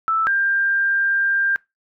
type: tone pair in turn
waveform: sine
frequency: 1318.5 / 1592.3 Hz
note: E6 / G6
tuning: 0 / +27 cents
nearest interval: minor third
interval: 327 cents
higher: second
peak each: -16 dBFS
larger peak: neither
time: 0.08-0.27 / 0.27-1.56 s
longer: second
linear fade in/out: 0 ms
effects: noise-tail reverb RT60 0.2 s tail -22 dB re dry